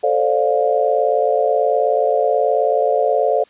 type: chord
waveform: sine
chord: D minor seventh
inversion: second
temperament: just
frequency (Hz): 440.5 / 528.6 / 587.3 / 704.8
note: A4 / C5 / D5 / F5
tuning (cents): +2 / +18 / 0 / +16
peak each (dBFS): -19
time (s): 0.03-3.44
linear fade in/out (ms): 10
effects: white hiss -52 dBFS RMS until 3.49 s + resampled to 8000 Hz